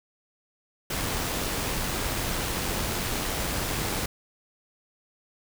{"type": "noise with amplitude modulation", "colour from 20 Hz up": "pink", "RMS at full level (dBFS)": -28, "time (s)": [0.9, 4.06], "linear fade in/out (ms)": 5, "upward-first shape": "sine", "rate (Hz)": 93.6, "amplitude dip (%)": 25, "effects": []}